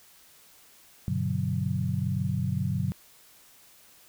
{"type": "chord", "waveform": "sine", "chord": "G major seventh", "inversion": "none", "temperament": "equal with one note detuned", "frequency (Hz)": [98, 123.47, 145.57, 185], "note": ["G2", "B2", "D3", "F#3"], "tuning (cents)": [0, 0, -15, 0], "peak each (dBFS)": -31, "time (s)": [1.08, 2.92], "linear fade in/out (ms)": 0, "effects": ["white hiss -56 dBFS RMS until 4.08 s"]}